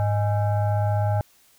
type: tone with frequency modulation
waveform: sine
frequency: 103.83 Hz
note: G#2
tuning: in tune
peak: -19 dBFS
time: 0-1.21 s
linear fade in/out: 0 ms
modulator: 723 Hz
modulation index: 0.69
effects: white hiss -58 dBFS RMS until 1.58 s